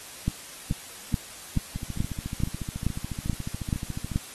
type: two click trains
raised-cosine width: 5 ms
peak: -11 / -19 dBFS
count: 10 / 34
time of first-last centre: 0.28-4.159 / 1.76-4.117 s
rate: 2.32 / 14 Hz
effects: white hiss -43 dBFS RMS until 4.34 s + AAC 32 kbps